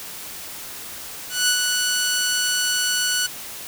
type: tone with ADSR envelope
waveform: 10% pulse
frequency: 1479 Hz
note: F#6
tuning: 1 cent flat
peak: -7 dBFS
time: 1.29-3.27 s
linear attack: 190 ms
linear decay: 81 ms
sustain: -4 dB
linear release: 13 ms
effects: white hiss -35 dBFS RMS until 3.67 s